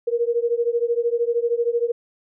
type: beating tone pair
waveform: sine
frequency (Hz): 466.3 / 479.3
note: A#4 / A#4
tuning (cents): +1 / +48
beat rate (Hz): 13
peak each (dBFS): -21 / -22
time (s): 0.07-1.92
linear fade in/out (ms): 10
effects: none